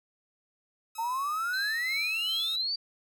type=tone with pitch glide; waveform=5% pulse; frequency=1286 to 1319.1 Hz; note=E6 to E6; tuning=-43 to +1 cents; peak=-32 dBFS; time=0.95-2.56 s; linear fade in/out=5 ms; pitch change=+44 cents; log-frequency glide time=1.67-2.27 s
type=exponential sweep; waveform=sine; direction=up; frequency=887 to 4706 Hz; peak=-28 dBFS; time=0.98-2.76 s; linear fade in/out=10 ms
type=tone with tremolo; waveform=triangle; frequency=4077 Hz; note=C8; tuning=46 cents flat; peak=-31 dBFS; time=1.53-2.62 s; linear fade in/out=10 ms; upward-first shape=sine; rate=2.7 Hz; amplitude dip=65%
effects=none